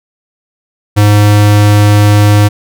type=tone; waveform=square; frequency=103.83 Hz; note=G#2; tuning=in tune; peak=-4 dBFS; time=0.96-2.49 s; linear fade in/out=20 ms; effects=none